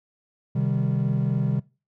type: chord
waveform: triangle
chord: C minor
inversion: none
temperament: equal with one note detuned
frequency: 130.81 / 154.04 / 196 Hz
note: C3 / Eb3 / G3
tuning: 0 / -17 / 0 cents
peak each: -21 / -23 / -25 dBFS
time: 0.55-1.6 s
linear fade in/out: 10 ms
effects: noise-tail reverb RT60 0.3 s tail -22 dB re dry + tanh soft clip ceiling -12 dBFS